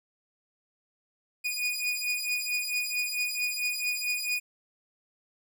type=beating tone pair; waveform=sawtooth; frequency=2461 / 2465.5 Hz; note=D#7 / D#7; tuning=-20 / -16 cents; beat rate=4.5 Hz; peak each=-28 dBFS; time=1.44-4.4 s; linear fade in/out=20 ms; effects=none